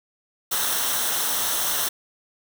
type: noise with comb filter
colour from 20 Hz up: white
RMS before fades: -24 dBFS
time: 0.51-1.89 s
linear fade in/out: 10 ms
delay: 0.42 ms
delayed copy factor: -0.6
effects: none